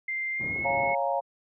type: tone with pitch glide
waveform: sine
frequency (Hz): 2093 to 2183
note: C7 to C#7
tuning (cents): 0 to -27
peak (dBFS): -28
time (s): 0.08-0.95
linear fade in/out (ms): 5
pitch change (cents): +73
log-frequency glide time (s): 0.33-0.62
type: low-pass noise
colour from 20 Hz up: pink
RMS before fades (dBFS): -37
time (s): 0.39-0.94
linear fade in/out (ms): 20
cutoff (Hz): 520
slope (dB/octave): 12
type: chord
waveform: sine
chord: Bb minor seventh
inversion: first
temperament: equal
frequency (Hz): 554.4 / 698.5 / 830.6 / 932.3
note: Db5 / F5 / Ab5 / Bb5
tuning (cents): 0 / 0 / 0 / 0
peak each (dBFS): -29 / -29 / -32 / -31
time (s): 0.64-1.21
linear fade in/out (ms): 20
effects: high-pass 100 Hz 12 dB/octave